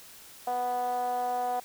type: tone with band-pass filter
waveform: 10% pulse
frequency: 246.9 Hz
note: B3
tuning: in tune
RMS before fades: -30 dBFS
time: 0.47-1.6 s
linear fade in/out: 5 ms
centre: 680 Hz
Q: 8.1
effects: white hiss -50 dBFS RMS until 1.64 s